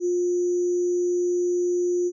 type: tone with sample-and-hold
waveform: sine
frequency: 354.5 Hz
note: F4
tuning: 26 cents sharp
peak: -20 dBFS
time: 0-2.12 s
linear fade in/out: 50 ms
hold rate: 6300 Hz
effects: resampled to 16000 Hz